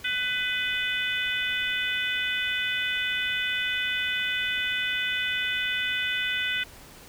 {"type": "harmonic tone", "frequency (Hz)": 500, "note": "B4", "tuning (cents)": 21, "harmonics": [3, 4, 5, 6, 7], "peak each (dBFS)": [-30, -31, -32, -33, -33], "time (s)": [0.04, 6.64], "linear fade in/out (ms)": 10, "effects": ["pink hiss -48 dBFS RMS until 7.08 s"]}